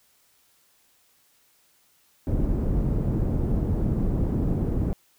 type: low-pass noise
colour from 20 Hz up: pink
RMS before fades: -24 dBFS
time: 2.27-4.93 s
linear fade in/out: 0 ms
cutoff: 300 Hz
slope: 12 dB/octave
effects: white hiss -63 dBFS RMS until 5.18 s